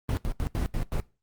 brown noise bursts at uneven times, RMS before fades -27 dBFS, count 6, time 0.09-0.17 / 0.25-0.32 / 0.4-0.47 / 0.55-0.66 / 0.74-0.83 / 0.92-1 s, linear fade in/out 0 ms, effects noise-tail reverb RT60 0.3 s tail -21 dB re dry + Opus 24 kbps

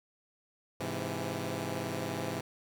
10% pulse chord, Ab augmented, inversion none, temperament equal with one note detuned, 103.83 / 130.81 / 166.54 Hz, Ab2 / C3 / E3, 0 / 0 / +18 cents, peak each -30 dBFS, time 0.8-2.41 s, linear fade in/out 5 ms, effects none

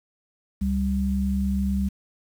sine tone pair together, 69 / 196 Hz, C#2 / G3, -7 / 0 cents, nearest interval octave + tritone, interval 1807 cents, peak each -25 / -23 dBFS, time 0.61-1.89 s, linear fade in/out 10 ms, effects 8-bit

